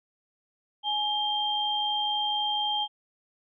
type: tone pair together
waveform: sine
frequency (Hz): 840 / 3176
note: G#5 / G7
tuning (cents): +19 / +22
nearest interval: octave + major seventh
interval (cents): 2303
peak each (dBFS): -29 / -27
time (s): 0.83-2.88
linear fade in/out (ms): 50
effects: none